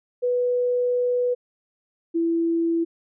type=tone pair in turn; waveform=sine; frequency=492.4 / 333.3 Hz; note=B4 / E4; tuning=-5 / +19 cents; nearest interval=perfect fifth; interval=676 cents; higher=first; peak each=-19 dBFS; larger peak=neither; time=0.22-1.35 / 2.14-2.85 s; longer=first; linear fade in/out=20 ms; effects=none